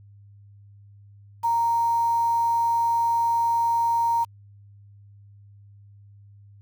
sine tone with quantisation, 930 Hz, A#5, 4 cents flat, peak -19 dBFS, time 1.43-4.25 s, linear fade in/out 20 ms, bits 7, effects added 101 Hz sine -47 dBFS peak until 6.61 s

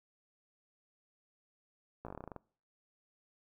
slowing click train, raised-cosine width 1 ms, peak -30 dBFS, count 12, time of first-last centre 2.05-2.363 s, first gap 16 ms, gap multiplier 1.11, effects noise-tail reverb RT60 0.5 s tail -24 dB re dry

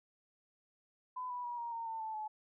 sine tone with pitch steps, 1006 / 983.6 / 961.7 / 940.3 / 919.3 / 898.8 / 878.8 / 859.2 Hz, B5 / B5 / B5 / A#5 / A#5 / A5 / A5 / A5, +32 / -7 / -46 / +15 / -24 / +37 / -2 / -41 cents, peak -38 dBFS, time 1.16-2.28 s, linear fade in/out 10 ms, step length 140 ms, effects none

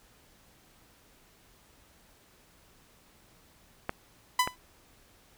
clicks, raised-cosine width 0.5 ms, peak -15 dBFS, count 2, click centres 3.894 / 4.475 s
sawtooth tone with exponential decay, 1000 Hz, B5, 21 cents sharp, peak -16 dBFS, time 4.39-4.56 s, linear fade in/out 5 ms, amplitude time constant 35 ms
effects pink hiss -61 dBFS RMS until 5.37 s

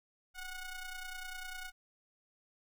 sawtooth ring-modulated tone, 735 Hz, F#5, 12 cents flat, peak -35 dBFS, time 0.34-1.72 s, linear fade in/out 50 ms, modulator 720 Hz, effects none

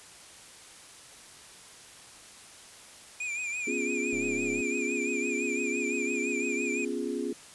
square tone with vibrato, 2422 Hz, D#7, 47 cents flat, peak -32 dBFS, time 3.2-6.85 s, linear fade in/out 5 ms, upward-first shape triangle, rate 5.9 Hz, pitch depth 77 cents each way
sine chord, C# dominant seventh, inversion third, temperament equal, 246.9 / 277.2 / 349.2 / 415.3 Hz, B3 / C#4 / E#4 / G#4, 0 / 0 / 0 / 0 cents, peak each -35 dBFS, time 3.67-7.33 s, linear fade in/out 5 ms
click train, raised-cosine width 2 ms, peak -32 dBFS, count 51, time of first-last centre 4.13-4.606 s, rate 105 Hz
effects white hiss -50 dBFS RMS until 7.54 s + resampled to 24000 Hz

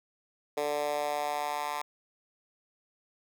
10% pulse tone with high-pass filter sweep, 147.2 Hz, D3, 4 cents sharp, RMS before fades -32 dBFS, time 0.57-1.82 s, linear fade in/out 5 ms, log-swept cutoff 480 to 1000 Hz, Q 2.6, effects none

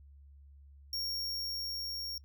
45% pulse tone with level ramp, 5540 Hz, F8, 15 cents flat, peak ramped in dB -34 to -38 dBFS, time 0.93-2.18 s, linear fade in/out 2 ms, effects noise-tail reverb RT60 0.1 s tail -24 dB re dry + added 70 Hz sine -53 dBFS peak until 2.24 s

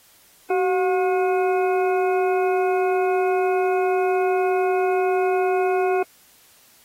harmonic tone with a mistuned harmonic, 360.9 Hz, F#4, 43 cents flat, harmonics 1 / 2 / 3 / 4 / 6 / 7, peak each -19 / -23 / -33 / -32 / -39 / -35 dBFS, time 0.5-6.03 s, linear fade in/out 5 ms, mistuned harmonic 1, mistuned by +76 cents, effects white hiss -54 dBFS RMS until 6.84 s + AAC 48 kbps

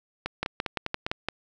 two click trains, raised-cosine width 0.3 ms, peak -11 / -13 dBFS, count 6 / 5, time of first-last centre 0.43-1.286 / 0.26-1.065 s, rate 5.84 / 4.97 Hz, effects none

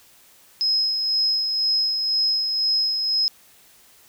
sine tone with tremolo, 5120 Hz, D#8, 49 cents sharp, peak -17 dBFS, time 0.61-3.28 s, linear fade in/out 0 ms, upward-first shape sine, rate 2 Hz, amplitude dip 40%, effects white hiss -53 dBFS RMS until 4.08 s

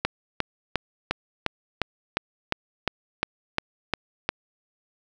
click train, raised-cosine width 0.3 ms, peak -6 dBFS, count 13, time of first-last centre 0.05-4.29 s, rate 2.83 Hz, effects none

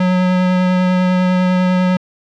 square tone with vibrato, 182.9 Hz, F#3, 20 cents flat, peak -12 dBFS, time 0-1.97 s, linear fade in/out 5 ms, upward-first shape triangle, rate 10 Hz, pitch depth 13 cents each way, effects low-pass 3000 Hz 12 dB/octave

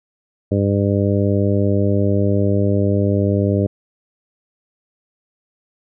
harmonic tone, 100.3 Hz, G2, 40 cents sharp, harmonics 1 / 2 / 3 / 4 / 5 / 6, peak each -17 / -20 / -22 / -23 / -24 / -25 dBFS, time 0.51-3.67 s, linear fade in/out 10 ms, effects none

